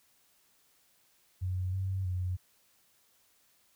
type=tone with pitch steps; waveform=sine; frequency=92 / 95.2 / 91 Hz; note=F#2 / F#2 / F#2; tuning=-9 / +50 / -28 cents; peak=-30 dBFS; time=1.41-2.37 s; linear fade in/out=20 ms; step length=320 ms; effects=white hiss -68 dBFS RMS until 3.75 s